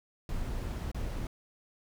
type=noise with dropouts; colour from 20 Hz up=brown; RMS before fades=-35 dBFS; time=0.29-1.27 s; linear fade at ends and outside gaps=2 ms; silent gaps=0.916-0.945 s; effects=none